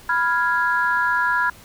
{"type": "chord", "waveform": "sine", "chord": "F diminished", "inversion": "second", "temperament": "equal", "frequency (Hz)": [987.8, 1396.9, 1661.2], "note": ["Cb6", "F6", "Ab6"], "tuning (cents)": [0, 0, 0], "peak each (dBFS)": -21, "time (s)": [0.09, 1.5], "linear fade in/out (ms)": 5, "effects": ["tanh soft clip ceiling -8 dBFS", "pink hiss -46 dBFS RMS until 1.64 s"]}